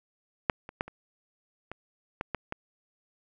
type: clicks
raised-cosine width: 0.5 ms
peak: -7 / -26 / -13 / -28 / -23 / -16 / -15 / -18 dBFS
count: 8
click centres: 0.498 / 0.691 / 0.809 / 0.88 / 1.716 / 2.211 / 2.347 / 2.524 s
effects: none